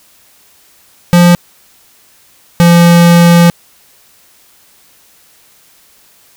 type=tone pair in turn; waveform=square; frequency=174.61 / 171.51 Hz; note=F3 / F3; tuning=0 / -31 cents; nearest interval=unison; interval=31 cents; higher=first; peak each=-3 dBFS; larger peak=neither; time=1.13-1.35 / 2.6-3.5 s; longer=second; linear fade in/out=0 ms; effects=white hiss -46 dBFS RMS until 6.36 s